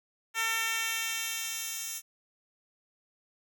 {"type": "tone with high-pass filter sweep", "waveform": "10% pulse", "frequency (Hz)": 451.4, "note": "A4", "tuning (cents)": 44, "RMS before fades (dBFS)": -33, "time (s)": [0.34, 2.02], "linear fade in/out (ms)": 50, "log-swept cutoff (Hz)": [1400, 6300], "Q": 0.83, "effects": []}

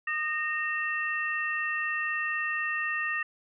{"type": "tone cluster", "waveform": "sine", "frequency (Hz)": [1227, 1848, 2692], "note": ["D#6", "A#6", "E7"], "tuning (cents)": [-25, -16, 36], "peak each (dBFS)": [-35, -29, -35], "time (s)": [0.07, 3.23], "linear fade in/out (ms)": 5, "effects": []}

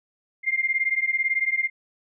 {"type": "beating tone pair", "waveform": "sine", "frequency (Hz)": [2100, 2118], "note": ["C7", "C7"], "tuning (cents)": [6, 21], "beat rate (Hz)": 18, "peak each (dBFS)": -24, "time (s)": [0.43, 1.7], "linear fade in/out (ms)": 50, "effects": []}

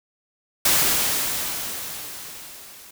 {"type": "noise with level ramp", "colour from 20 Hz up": "white", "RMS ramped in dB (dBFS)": [-17, -45], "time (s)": [0.65, 2.91], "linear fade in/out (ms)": 5, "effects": []}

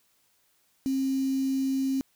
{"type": "tone with quantisation", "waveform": "sine", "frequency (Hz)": 267.5, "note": "C4", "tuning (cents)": 38, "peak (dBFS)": -24, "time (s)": [0.86, 2.01], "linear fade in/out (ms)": 0, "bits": 7, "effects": ["white hiss -68 dBFS RMS until 2.15 s"]}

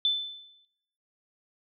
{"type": "tone with exponential decay", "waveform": "sine", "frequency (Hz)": 3520, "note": "A7", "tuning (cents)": 0, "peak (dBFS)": -20, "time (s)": [0.05, 0.65], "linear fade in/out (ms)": 1, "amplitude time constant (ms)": 130, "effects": ["noise-tail reverb RT60 0.9 s tail -26 dB re dry"]}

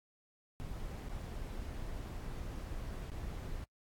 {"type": "noise with dropouts", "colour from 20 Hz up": "brown", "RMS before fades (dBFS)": -42, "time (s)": [0.6, 3.64], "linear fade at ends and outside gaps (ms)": 0, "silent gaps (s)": [[1.087, 1.093], [3.101, 3.118]], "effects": ["noise-tail reverb RT60 0.1 s tail -23 dB re dry", "AAC 64 kbps"]}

